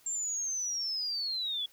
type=linear sweep; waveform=sine; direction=down; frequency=7410 to 3337 Hz; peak=-31 dBFS; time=0.06-1.66 s; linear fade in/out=5 ms; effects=white hiss -62 dBFS RMS until 1.72 s